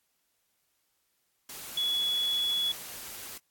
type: tone in noise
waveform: sine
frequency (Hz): 3388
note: G#7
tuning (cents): +34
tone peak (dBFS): -26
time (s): 1.77-2.72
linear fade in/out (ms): 5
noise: white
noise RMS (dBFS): -42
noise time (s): 1.49-3.38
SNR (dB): +13
effects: white hiss -75 dBFS RMS until 3.5 s + AAC 64 kbps